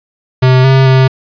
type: tone with pitch steps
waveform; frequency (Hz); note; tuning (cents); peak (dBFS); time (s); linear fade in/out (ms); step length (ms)
square; 129 / 133.2 / 131.4; C3 / C3 / C3; -24 / +31 / +8; -5; 0.42-1.08; 10; 220
effects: resampled to 11025 Hz + 7-bit